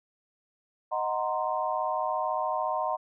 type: chord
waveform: sine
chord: C half-diminished seventh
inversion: first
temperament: equal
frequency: 622.3 / 740 / 932.3 / 1046.5 Hz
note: Eb5 / Gb5 / Bb5 / C6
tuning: 0 / 0 / 0 / 0 cents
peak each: -32 dBFS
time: 0.91-2.97 s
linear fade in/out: 20 ms
effects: none